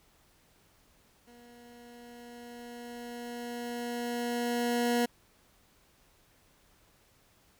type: tone with level ramp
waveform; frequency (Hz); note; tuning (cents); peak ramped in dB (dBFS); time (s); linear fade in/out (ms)
20% pulse; 239.5; A#3; +47; -49 to -20; 1.27-5.06; 10
effects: pink hiss -65 dBFS RMS until 7.59 s

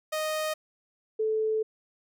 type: tone pair in turn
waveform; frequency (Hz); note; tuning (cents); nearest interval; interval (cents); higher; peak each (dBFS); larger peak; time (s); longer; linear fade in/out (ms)
sawtooth / sine; 621 / 436.6; D#5 / A4; -3 / -13; tritone; 610; first; -24; neither; 0.12-0.54 / 1.19-1.63; second; 10
effects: none

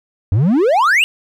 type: exponential sweep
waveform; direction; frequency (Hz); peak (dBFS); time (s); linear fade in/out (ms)
triangle; up; 88.7 to 2938; -8; 0.32-1.04; 0
effects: none

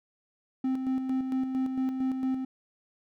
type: tone with tremolo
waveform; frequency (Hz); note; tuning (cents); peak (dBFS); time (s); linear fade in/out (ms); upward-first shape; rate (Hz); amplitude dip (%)
triangle; 261.4; C4; -1; -23; 0.64-2.45; 5; square; 4.4; 45
effects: none

